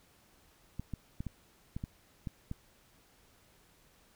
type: clicks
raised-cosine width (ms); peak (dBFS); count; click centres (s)
5; -25; 8; 0.796 / 0.937 / 1.205 / 1.267 / 1.765 / 1.839 / 2.272 / 2.514
effects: pink hiss -65 dBFS RMS until 4.15 s